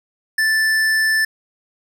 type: tone with tanh clipping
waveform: sine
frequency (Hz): 1760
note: A6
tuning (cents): 0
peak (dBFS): -16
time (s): 0.38-1.25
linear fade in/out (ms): 5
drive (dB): 16
effects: none